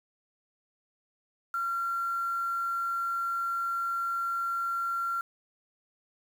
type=tone with quantisation; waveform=sine; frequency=1372 Hz; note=F6; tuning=31 cents flat; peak=-28 dBFS; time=1.54-5.21 s; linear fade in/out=2 ms; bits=8; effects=none